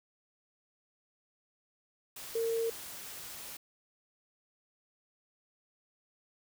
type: tone in noise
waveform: sine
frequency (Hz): 456.8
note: A#4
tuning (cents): -35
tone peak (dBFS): -29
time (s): 2.35-2.7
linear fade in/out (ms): 5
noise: white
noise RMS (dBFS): -45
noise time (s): 2.16-3.57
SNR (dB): +13
effects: none